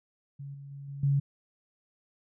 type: tone with level steps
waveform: sine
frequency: 140 Hz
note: C#3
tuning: 18 cents sharp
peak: -38 / -42 / -40 / -37 / -22 dBFS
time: 0.39-1.2 s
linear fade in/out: 10 ms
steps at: 0.54 / 0.71 / 0.88 / 1.03 s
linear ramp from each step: 5 ms
effects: none